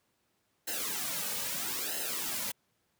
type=noise with flanger; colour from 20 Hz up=white; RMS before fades=-35 dBFS; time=0.67-2.52 s; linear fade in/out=10 ms; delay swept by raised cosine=0.85 to 2.95 ms; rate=0.77 Hz; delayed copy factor=-0.8; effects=pink hiss -75 dBFS RMS until 2.99 s + high-pass 100 Hz 12 dB/octave